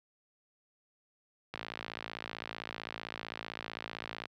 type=click train; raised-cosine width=0.3 ms; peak=-22 dBFS; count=152; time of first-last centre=1.54-4.256 s; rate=55.6 Hz; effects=high-pass 100 Hz 12 dB/octave